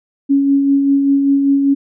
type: tone with tremolo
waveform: sine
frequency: 277.8 Hz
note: C#4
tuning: 4 cents sharp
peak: -8 dBFS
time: 0.29-1.75 s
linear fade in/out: 20 ms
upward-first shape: sine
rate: 5.1 Hz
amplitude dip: 35%
effects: none